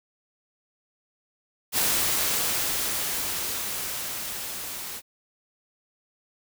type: noise with level ramp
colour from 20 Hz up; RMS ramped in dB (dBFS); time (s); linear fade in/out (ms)
white; -23 to -36; 1.72-5.02; 50
effects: none